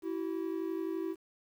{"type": "tone pair together", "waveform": "triangle", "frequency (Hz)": [328.5, 380.2], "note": ["E4", "F#4"], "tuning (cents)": [-6, 47], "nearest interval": "minor third", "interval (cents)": 253, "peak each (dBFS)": [-33, -35], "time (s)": [0.02, 1.16], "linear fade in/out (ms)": 50, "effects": ["10-bit"]}